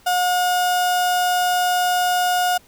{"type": "tone", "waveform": "35% pulse", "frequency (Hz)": 720, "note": "F#5", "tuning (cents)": -47, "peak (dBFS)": -15, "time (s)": [0.06, 2.58], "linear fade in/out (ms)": 10, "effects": ["pink hiss -52 dBFS RMS until 2.67 s"]}